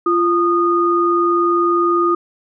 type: tone pair together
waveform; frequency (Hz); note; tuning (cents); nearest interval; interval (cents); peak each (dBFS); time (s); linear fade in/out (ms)
sine; 345.2 / 1230; F4 / D#6; -20 / -20; octave + minor seventh; 2200; -15; 0.06-2.15; 5
effects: none